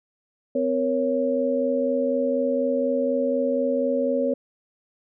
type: tone cluster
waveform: sine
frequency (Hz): 256.9 / 469.9 / 554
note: C4 / A#4 / C#5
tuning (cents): -32 / +14 / -1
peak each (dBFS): -25 / -26 / -23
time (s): 0.55-4.34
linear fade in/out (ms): 5
effects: none